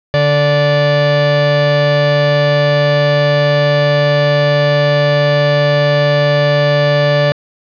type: tone pair together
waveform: 45% pulse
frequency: 145.9 / 583.6 Hz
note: D3 / D5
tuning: -11 / -11 cents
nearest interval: 2 octaves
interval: 2400 cents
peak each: -13 / -12 dBFS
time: 0.14-7.32 s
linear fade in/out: 0 ms
effects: resampled to 11025 Hz + 7-bit